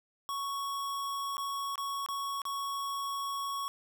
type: tone with dropouts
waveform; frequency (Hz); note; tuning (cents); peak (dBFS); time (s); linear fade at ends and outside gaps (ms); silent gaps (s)
square; 1111; C#6; +4; -34; 0.29-3.68; 0; 1.369-1.38 / 1.756-1.779 / 2.062-2.087 / 2.418-2.453
effects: none